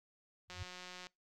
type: tone with exponential growth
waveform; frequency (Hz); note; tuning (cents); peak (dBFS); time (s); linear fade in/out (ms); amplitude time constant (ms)
sine; 91.5; F#2; -19; -37; 0.48-0.63; 5; 32
type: click train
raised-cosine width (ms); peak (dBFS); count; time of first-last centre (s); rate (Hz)
0.2; -32; 104; 0.5-1.069; 181
effects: noise-tail reverb RT60 0.2 s tail -24 dB re dry